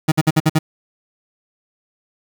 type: tone bursts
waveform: 30% pulse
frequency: 157 Hz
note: D#3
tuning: 16 cents sharp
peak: -8 dBFS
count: 6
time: 0.08-0.59 s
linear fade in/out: 10 ms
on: 40 ms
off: 54 ms
effects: 7-bit